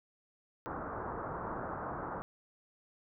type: low-pass noise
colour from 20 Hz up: white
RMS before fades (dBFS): -40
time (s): 0.66-2.22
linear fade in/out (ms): 0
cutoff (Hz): 1400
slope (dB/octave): 48
effects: none